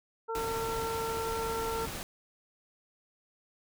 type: harmonic tone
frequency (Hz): 452.3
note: A4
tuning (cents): +48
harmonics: 1 / 2 / 3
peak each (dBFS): -34 / -37 / -39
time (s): 0.28-1.87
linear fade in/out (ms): 20
type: noise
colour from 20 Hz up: pink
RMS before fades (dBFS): -39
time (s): 0.35-2.03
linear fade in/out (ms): 0
effects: none